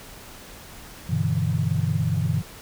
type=chord; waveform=sine; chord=E minor seventh; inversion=first; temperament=equal with one note detuned; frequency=98 / 123.47 / 147.51 / 164.81 Hz; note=G2 / B2 / D3 / E3; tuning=0 / 0 / +8 / 0 cents; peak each=-26 dBFS; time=1.09-2.42 s; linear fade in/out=10 ms; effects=pink hiss -43 dBFS RMS until 2.61 s